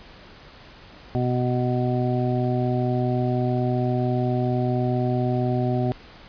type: harmonic tone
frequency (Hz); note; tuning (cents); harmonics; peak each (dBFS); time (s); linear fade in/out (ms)
124.3; B2; +12; 1 / 2 / 3 / 5 / 6; -23 / -26 / -28 / -30 / -31; 1.15-5.92; 0
effects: pink hiss -46 dBFS RMS until 6.28 s + resampled to 11025 Hz